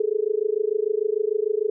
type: tone with amplitude modulation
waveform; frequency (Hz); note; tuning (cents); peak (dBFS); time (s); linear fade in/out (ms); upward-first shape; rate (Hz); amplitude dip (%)
sine; 426.4; G#4; +46; -16; 0-1.7; 5; sine; 26.7; 100
effects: none